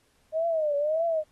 sine tone with vibrato, 621 Hz, D#5, 3 cents flat, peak -23 dBFS, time 0.32-1.24 s, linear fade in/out 50 ms, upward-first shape triangle, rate 1.7 Hz, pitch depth 160 cents each way, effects pink hiss -67 dBFS RMS until 1.31 s + AAC 32 kbps

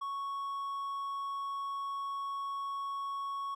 triangle tone, 1108.7 Hz, C#6, in tune, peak -33 dBFS, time 0.01-3.55 s, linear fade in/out 10 ms, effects none

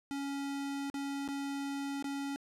square tone with dropouts, 279 Hz, C#4, 11 cents sharp, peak -36 dBFS, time 0.11-2.36 s, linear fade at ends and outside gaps 0 ms, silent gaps 0.9-0.942 / 1.278-1.287 / 2.025-2.043 s, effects low-pass 11000 Hz 12 dB/octave + 13-bit

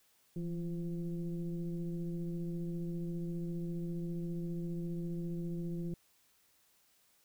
sine tone with frequency modulation, 168.6 Hz, E3, 39 cents sharp, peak -35 dBFS, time 0.36-5.94 s, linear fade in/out 2 ms, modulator 176 Hz, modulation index 0.82, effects white hiss -70 dBFS RMS until 7.24 s

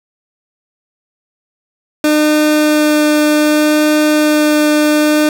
30% pulse tone with vibrato, 302.3 Hz, D#4, 50 cents flat, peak -6 dBFS, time 2.04-5.29 s, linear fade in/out 2 ms, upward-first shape sine, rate 0.65 Hz, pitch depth 8 cents each way, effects none

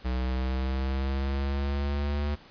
square exponential sweep, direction up, 62.7 to 73.42 Hz, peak -27 dBFS, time 0.04-2.36 s, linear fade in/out 20 ms, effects pink hiss -52 dBFS RMS until 2.5 s + resampled to 11025 Hz

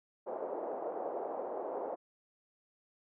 pink band-pass noise, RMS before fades -39 dBFS, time 0.26-1.96 s, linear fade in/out 20 ms, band 420 to 760 Hz, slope 24 dB/octave, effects none

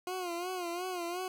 20% pulse tone with vibrato, 355.9 Hz, F4, 33 cents sharp, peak -30 dBFS, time 0.07-1.28 s, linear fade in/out 2 ms, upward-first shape sine, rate 2.8 Hz, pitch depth 80 cents each way, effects none

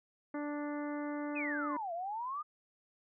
harmonic tone, 293.4 Hz, D4, 2 cents flat, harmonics 1 / 2 / 3 / 4 / 5 / 6 / 7, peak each -37 / -43 / -47 / -49 / -51 / -53 / -54 dBFS, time 0.34-1.77 s, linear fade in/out 5 ms
sine exponential two-way sweep, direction down then up, 2637 to 659.3 to 1247 Hz, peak -36 dBFS, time 1.35-2.43 s, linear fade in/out 20 ms, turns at 1.93 s
effects none

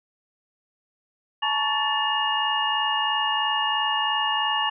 sine tone cluster, 860 / 923 / 1120 / 1758 / 2850 Hz, A5 / A#5 / C#6 / A6 / F7, -40 / -17 / +18 / -2 / +34 cents, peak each -27 / -31 / -29 / -29 / -25 dBFS, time 1.42-4.7 s, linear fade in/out 10 ms, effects none

